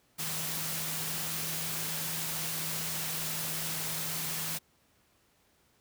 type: tone in noise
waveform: sine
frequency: 160 Hz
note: D#3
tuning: 49 cents sharp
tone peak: -43 dBFS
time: 0.18-4.59 s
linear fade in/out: 20 ms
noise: white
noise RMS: -35 dBFS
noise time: 0.18-4.59 s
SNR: -11 dB
effects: pink hiss -68 dBFS RMS until 5.8 s + high-pass 60 Hz 12 dB/octave